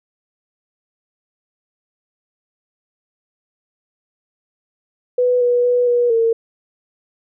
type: tone with pitch steps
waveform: sine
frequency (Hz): 495.5 / 486.8 / 490.6 / 483 / 456.3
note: B4 / B4 / B4 / B4 / A#4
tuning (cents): +6 / -25 / -12 / -39 / -37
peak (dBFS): -12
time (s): 5.18-6.33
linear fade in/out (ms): 5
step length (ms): 230
effects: none